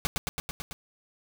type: noise with echo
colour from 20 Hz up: pink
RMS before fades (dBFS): -27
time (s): 0.05-0.07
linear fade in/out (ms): 0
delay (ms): 110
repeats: 6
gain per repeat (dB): -2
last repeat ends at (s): 0.73
effects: none